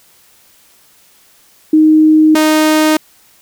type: tone pair in turn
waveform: sine / sawtooth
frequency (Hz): 311.1 / 310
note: D#4 / D#4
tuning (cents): 0 / -6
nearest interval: unison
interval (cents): 6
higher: first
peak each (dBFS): -4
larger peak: neither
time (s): 1.73-2.35 / 2.35-2.97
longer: neither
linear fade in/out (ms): 5
effects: white hiss -48 dBFS RMS until 3.41 s